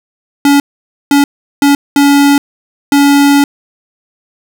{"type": "tone bursts at uneven times", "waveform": "square", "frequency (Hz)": 283.5, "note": "C#4", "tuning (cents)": 39, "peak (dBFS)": -5, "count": 5, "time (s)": [[0.45, 0.6], [1.11, 1.24], [1.62, 1.75], [1.96, 2.38], [2.92, 3.44]], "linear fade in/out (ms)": 2, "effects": []}